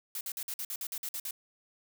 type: noise bursts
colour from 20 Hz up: blue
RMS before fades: -37 dBFS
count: 11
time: 0.15-1.309 s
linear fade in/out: 2 ms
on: 59 ms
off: 51 ms
effects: none